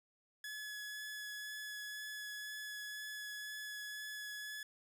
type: tone with vibrato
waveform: sawtooth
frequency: 1700 Hz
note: G#6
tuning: 40 cents sharp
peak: -40 dBFS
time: 0.44-4.63 s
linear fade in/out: 2 ms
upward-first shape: sine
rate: 2 Hz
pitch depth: 9 cents each way
effects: none